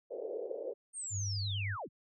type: band-pass noise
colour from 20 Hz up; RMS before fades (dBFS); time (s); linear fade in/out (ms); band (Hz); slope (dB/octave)
pink; -40; 0.1-0.74; 20; 410 to 560; 48
type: linear sweep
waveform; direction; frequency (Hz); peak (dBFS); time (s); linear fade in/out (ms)
sine; down; 8890 to 58; -38; 0.93-1.89; 50
type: tone with vibrato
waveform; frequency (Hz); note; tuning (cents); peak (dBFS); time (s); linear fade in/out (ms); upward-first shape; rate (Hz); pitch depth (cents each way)
sine; 100; G2; +35; -34; 1.1-1.77; 50; square; 8.8; 25
effects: none